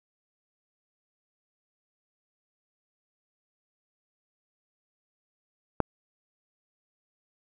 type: click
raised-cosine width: 1 ms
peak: -8 dBFS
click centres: 5.803 s
effects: none